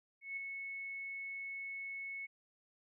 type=tone with ADSR envelope; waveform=sine; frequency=2201 Hz; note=C#7; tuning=13 cents flat; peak=-37 dBFS; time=0.21-2.27 s; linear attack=160 ms; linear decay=6 ms; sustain=-4 dB; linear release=21 ms; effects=none